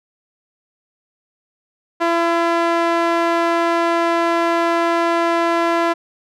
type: tone with band-pass filter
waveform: sawtooth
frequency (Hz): 337.4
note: E4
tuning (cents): +40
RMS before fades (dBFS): -17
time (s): 2-5.94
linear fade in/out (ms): 20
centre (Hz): 1000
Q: 0.89
effects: none